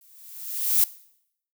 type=noise with exponential growth; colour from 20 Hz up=violet; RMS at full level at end=-17 dBFS; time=0.01-0.84 s; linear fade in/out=2 ms; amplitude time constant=180 ms; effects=noise-tail reverb RT60 0.7 s tail -19 dB re dry